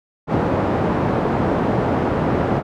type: band-pass noise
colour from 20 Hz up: pink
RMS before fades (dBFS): -19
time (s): 0.27-2.63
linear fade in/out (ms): 50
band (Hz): 120 to 900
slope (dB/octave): 12
effects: none